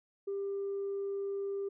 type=tone; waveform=sine; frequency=396.6 Hz; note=G4; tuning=20 cents sharp; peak=-32 dBFS; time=0.27-1.69 s; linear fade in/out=10 ms; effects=tanh soft clip ceiling -30 dBFS